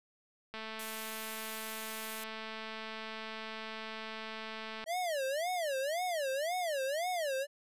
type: click train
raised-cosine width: 0.3 ms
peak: -27 dBFS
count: 947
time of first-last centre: 0.54-4.84 s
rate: 220 Hz
type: noise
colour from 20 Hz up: blue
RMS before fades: -43 dBFS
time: 0.79-2.24 s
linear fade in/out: 5 ms
type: tone with vibrato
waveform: square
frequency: 622.3 Hz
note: D#5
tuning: in tune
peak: -33 dBFS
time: 4.86-7.47 s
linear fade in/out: 50 ms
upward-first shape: sine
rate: 1.9 Hz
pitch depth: 290 cents each way
effects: resampled to 32000 Hz